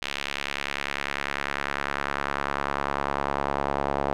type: tone with band-pass filter sweep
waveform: sawtooth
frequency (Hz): 70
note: C#2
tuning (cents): +18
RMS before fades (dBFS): -29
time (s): 0.02-4.13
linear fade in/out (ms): 0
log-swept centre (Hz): 2900 to 740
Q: 1.5
effects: none